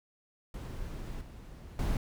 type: noise with level steps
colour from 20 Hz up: brown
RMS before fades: -40 / -47 / -31 dBFS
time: 0.54-1.97 s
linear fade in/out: 2 ms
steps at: 1.21 / 1.79 s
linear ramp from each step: 2 ms
effects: none